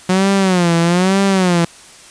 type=tone with vibrato; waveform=sawtooth; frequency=181.7 Hz; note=F#3; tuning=31 cents flat; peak=-7 dBFS; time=0.09-1.65 s; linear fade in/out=5 ms; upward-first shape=sine; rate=1.1 Hz; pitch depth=140 cents each way; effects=white hiss -40 dBFS RMS until 2.1 s + resampled to 22050 Hz